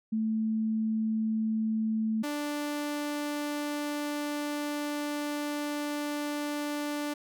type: tone pair in turn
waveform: sine / sawtooth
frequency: 220 / 293.7 Hz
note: A3 / D4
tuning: 0 / 0 cents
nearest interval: perfect fourth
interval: 500 cents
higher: second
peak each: -26 / -27 dBFS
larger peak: first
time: 0.12-2.23 / 2.23-7.14 s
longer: second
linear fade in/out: 10 ms
effects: none